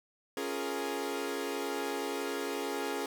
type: chord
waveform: sawtooth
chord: Bb minor seventh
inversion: first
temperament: equal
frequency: 277.2 / 349.2 / 415.3 / 466.2 Hz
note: Db4 / F4 / Ab4 / Bb4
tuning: 0 / 0 / 0 / 0 cents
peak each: -35 / -37 / -33 / -36 dBFS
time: 0.37-3.06 s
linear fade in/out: 2 ms
effects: none